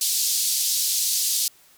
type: band-pass noise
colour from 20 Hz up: pink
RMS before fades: -23 dBFS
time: 0.01-1.48 s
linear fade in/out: 2 ms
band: 4200 to 15000 Hz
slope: 24 dB/octave
effects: white hiss -55 dBFS RMS until 1.77 s